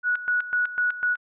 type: tone with tremolo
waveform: sine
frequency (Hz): 1466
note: F#6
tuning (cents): -16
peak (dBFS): -18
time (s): 0.03-1.17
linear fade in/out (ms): 50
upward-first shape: square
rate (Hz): 4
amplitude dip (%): 80
effects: tanh soft clip ceiling -17 dBFS + resampled to 8000 Hz

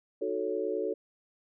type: chord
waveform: sine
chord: D# half-diminished seventh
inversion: none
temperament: equal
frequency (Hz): 311.1 / 370 / 440 / 554.4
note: D#4 / F#4 / A4 / C#5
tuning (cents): 0 / 0 / 0 / 0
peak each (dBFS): -38 / -34 / -32 / -36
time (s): 0.21-0.94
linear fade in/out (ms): 10
effects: none

